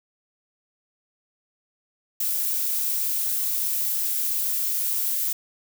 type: noise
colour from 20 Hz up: violet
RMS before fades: -25 dBFS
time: 2.2-5.33 s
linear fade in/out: 5 ms
effects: none